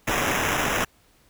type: noise with sample-and-hold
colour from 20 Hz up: white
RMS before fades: -24 dBFS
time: 0.07-0.85 s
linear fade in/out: 10 ms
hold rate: 4410 Hz
effects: pink hiss -60 dBFS RMS until 1.29 s